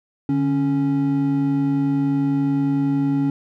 triangle tone pair together, 146.16 / 277.2 Hz, D3 / C#4, -8 / 0 cents, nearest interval major seventh, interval 1108 cents, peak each -21 / -16 dBFS, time 0.29-3.3 s, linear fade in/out 2 ms, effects none

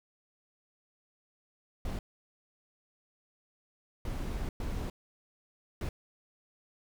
brown noise bursts at uneven times, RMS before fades -35 dBFS, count 4, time 1.85-1.99 / 4.05-4.49 / 4.6-4.9 / 5.81-5.89 s, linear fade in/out 2 ms, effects none

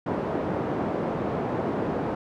pink band-pass noise, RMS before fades -28 dBFS, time 0.06-2.15 s, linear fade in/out 5 ms, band 190 to 760 Hz, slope 12 dB/octave, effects none

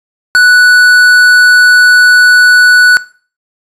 sine tone with tanh clipping, 1480 Hz, F#6, in tune, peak -4 dBFS, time 0.35-2.97 s, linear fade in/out 0 ms, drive 13 dB, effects noise-tail reverb RT60 0.4 s tail -18 dB re dry + resampled to 32000 Hz

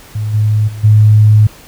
sine tone with level steps, 106.8 Hz, G#2, 49 cents sharp, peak -14 / -8 / -22 / -3 dBFS, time 0.15-1.47 s, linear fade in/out 5 ms, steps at 0.33 / 0.67 / 0.83 s, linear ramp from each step 20 ms, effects pink hiss -38 dBFS RMS until 1.67 s

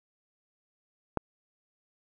click, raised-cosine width 1 ms, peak -13 dBFS, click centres 1.173 s, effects none

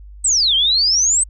sine exponential two-way sweep, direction down then up, 8372 to 3095 to 8372 Hz, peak -12 dBFS, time 0.24-1.24 s, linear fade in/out 10 ms, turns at 0.55 s, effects added 50 Hz sine -35 dBFS peak until 1.29 s

